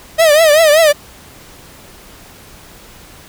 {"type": "tone with vibrato", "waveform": "45% pulse", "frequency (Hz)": 623, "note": "D#5", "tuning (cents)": 2, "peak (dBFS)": -6, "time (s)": [0.18, 0.93], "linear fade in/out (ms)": 20, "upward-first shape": "triangle", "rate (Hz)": 5.2, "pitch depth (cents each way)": 140, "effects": ["pink hiss -39 dBFS RMS until 3.28 s"]}